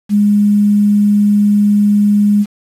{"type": "tone with quantisation", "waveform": "sine", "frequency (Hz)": 206, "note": "G#3", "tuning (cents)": -14, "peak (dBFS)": -7, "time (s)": [0.09, 2.46], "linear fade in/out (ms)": 50, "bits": 6, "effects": ["resampled to 32000 Hz"]}